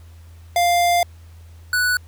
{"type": "tone pair in turn", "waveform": "square", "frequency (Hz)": [698.5, 1480.1], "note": ["F5", "F#6"], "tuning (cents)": [0, 0], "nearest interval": "octave + minor second", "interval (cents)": 1300, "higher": "second", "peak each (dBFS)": [-15, -17], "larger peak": "first", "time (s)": [[0.56, 1.03], [1.73, 1.97]], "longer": "first", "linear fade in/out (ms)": 2, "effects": ["added 83 Hz sine -40 dBFS peak until 2.07 s", "pink hiss -55 dBFS RMS until 2.07 s"]}